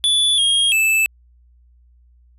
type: tone with pitch steps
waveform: square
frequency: 3458 / 3255 / 2630 Hz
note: A7 / G#7 / E7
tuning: -31 / -36 / -5 cents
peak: -14 dBFS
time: 0.04-1.06 s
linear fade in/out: 0 ms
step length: 340 ms
effects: added 60 Hz sine -49 dBFS peak until 2.38 s + resampled to 32000 Hz